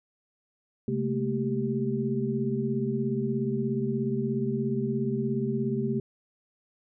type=tone cluster; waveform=sine; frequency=133.5 / 213.1 / 230 / 390.7 Hz; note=C3 / G#3 / A#3 / G4; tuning=+35 / +45 / -23 / -6 cents; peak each=-31 dBFS; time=0.88-6 s; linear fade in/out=2 ms; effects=none